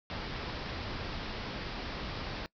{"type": "low-pass noise", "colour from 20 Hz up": "pink", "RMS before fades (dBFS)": -39, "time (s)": [0.1, 2.46], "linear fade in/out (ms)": 0, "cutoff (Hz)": 5300, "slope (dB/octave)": 96, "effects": ["noise-tail reverb RT60 0.1 s tail -22 dB re dry"]}